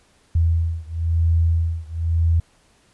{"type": "beating tone pair", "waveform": "sine", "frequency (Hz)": [82.41, 83.4], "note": ["E2", "E2"], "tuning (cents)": [0, 21], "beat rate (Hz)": 0.99, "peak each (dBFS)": [-19, -20], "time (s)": [0.35, 2.4], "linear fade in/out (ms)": 5, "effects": ["pink hiss -58 dBFS RMS until 2.93 s", "resampled to 24000 Hz"]}